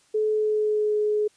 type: tone with pitch glide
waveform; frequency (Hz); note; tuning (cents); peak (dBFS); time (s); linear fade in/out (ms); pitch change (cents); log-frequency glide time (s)
sine; 430 to 422.1; A4 to G#4; -40 to +28; -20; 0.14-1.28; 10; -32; 0.3-0.96
effects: white hiss -61 dBFS RMS until 1.36 s + resampled to 22050 Hz